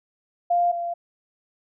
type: tone pair in turn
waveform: sine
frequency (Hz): 698.5 / 689.3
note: F5 / F5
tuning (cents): 0 / -23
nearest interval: unison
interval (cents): 23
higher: first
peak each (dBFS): -17 / -25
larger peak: first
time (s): 0.5-0.72 / 0.72-0.94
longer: neither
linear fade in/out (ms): 10
effects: none